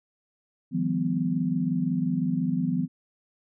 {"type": "tone cluster", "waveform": "sine", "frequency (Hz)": [155.5, 175.2, 201, 251.4], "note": ["D#3", "F3", "G3", "B3"], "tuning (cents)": [-1, 6, 44, 31], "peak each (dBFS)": [-31, -27, -33, -27], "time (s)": [0.71, 2.88], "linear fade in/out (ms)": 50, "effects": []}